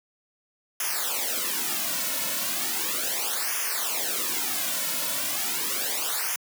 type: noise with flanger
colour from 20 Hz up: white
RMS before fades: -28 dBFS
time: 0.8-6.36 s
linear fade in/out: 2 ms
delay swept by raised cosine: 0.24 to 2.54 ms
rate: 0.36 Hz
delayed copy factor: -1
effects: high-pass 200 Hz 12 dB/octave